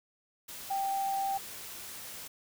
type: tone in noise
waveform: sine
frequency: 784 Hz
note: G5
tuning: in tune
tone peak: -29 dBFS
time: 0.7-1.38 s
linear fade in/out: 10 ms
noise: white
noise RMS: -44 dBFS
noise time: 0.48-2.28 s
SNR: +12 dB
effects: none